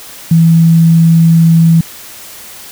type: tone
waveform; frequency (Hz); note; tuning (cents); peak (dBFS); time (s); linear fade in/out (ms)
sine; 164.81; E3; 0; -3; 0.31-1.81; 5
effects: white hiss -31 dBFS RMS until 2.71 s